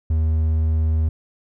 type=tone; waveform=triangle; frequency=79.2 Hz; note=D#2; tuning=31 cents sharp; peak=-14 dBFS; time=0.1-1.09 s; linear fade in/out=5 ms; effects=none